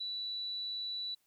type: tone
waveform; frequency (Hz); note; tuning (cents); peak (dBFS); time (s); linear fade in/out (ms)
sine; 3951; B7; 0; -36; 0-1.15; 10
effects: white hiss -75 dBFS RMS until 1.26 s